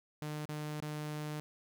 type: tone with dropouts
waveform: sawtooth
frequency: 151 Hz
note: D3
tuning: 48 cents sharp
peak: -34 dBFS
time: 0.22-1.4 s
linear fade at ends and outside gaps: 0 ms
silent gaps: 0.454-0.49 / 0.803-0.824 s
effects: none